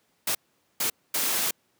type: noise bursts at uneven times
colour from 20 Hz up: white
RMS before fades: -26 dBFS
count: 3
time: 0.27-0.35 / 0.8-0.9 / 1.14-1.51 s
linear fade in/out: 5 ms
effects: pink hiss -69 dBFS RMS until 1.79 s + high-pass 150 Hz 12 dB/octave